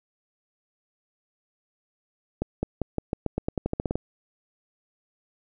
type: accelerating click train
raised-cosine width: 2 ms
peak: -12 dBFS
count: 15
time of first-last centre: 2.42-3.956 s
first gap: 210 ms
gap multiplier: 0.89
effects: none